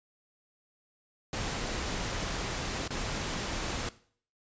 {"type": "noise with dropouts", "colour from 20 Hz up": "pink", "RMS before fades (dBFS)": -34, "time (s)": [1.33, 3.89], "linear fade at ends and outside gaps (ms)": 2, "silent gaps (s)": [2.878, 2.905], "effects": ["noise-tail reverb RT60 0.5 s tail -17 dB re dry", "resampled to 16000 Hz"]}